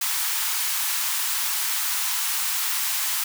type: high-pass noise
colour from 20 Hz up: white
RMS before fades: -25 dBFS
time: 0.01-3.24 s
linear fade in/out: 5 ms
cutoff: 830 Hz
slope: 48 dB/octave
effects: none